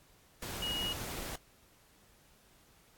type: tone in noise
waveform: sine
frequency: 2893 Hz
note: F#7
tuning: 40 cents flat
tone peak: -34 dBFS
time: 0.62-0.93 s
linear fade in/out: 5 ms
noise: pink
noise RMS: -41 dBFS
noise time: 0.42-1.36 s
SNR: +4 dB
effects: pink hiss -64 dBFS RMS until 2.97 s + AAC 64 kbps